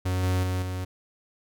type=tone with level steps; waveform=45% pulse; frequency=92.1 Hz; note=F#2; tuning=7 cents flat; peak=-24 / -22 / -25 / -29 dBFS; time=0.05-0.85 s; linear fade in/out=10 ms; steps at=0.23 / 0.43 / 0.62 s; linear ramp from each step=2 ms; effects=none